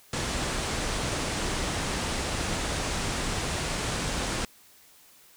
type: low-pass noise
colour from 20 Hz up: pink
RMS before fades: -30 dBFS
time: 0.13-4.45 s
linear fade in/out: 2 ms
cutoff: 9600 Hz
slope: 48 dB/octave
effects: white hiss -56 dBFS RMS until 5.36 s